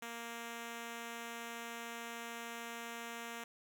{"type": "tone", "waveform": "5% pulse", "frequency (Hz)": 233.1, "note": "A#3", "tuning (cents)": 0, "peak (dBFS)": -32, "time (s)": [0.02, 3.44], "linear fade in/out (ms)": 5, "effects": []}